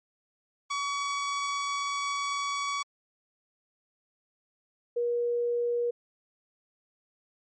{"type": "tone pair in turn", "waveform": ["sawtooth", "sine"], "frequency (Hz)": [1132, 477.9], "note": ["C#6", "A#4"], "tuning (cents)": [36, 43], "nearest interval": "octave + minor third", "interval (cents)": 1493, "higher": "first", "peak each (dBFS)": -25, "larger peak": "neither", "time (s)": [[0.7, 2.83], [4.96, 5.91]], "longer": "first", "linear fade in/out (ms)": 10, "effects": ["MP3 32 kbps"]}